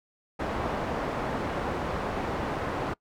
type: low-pass noise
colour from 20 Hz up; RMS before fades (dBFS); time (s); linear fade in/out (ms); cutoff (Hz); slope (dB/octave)
white; -31; 0.39-2.94; 10; 890; 12
effects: noise-tail reverb RT60 0.1 s tail -23 dB re dry